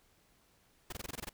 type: noise bursts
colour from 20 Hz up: pink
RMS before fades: -41 dBFS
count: 9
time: 0.9-1.293 s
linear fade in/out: 5 ms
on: 25 ms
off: 21 ms
effects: pink hiss -69 dBFS RMS until 1.33 s